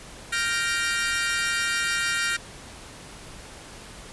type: chord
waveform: sawtooth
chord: G minor seventh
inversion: third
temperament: equal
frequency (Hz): 1396.9 / 1568 / 1864.7 / 2349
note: F6 / G6 / Bb6 / D7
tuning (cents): 0 / 0 / 0 / 0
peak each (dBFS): -24 / -28 / -24 / -28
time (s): 0.32-2.37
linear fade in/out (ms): 10
effects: pink hiss -43 dBFS RMS until 4.12 s + resampled to 24000 Hz